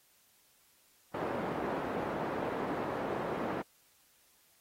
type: band-pass noise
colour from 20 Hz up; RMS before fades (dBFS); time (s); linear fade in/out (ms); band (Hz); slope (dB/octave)
pink; -36; 1.14-3.62; 5; 260 to 1000; 12
effects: white hiss -67 dBFS RMS until 4.6 s + AAC 48 kbps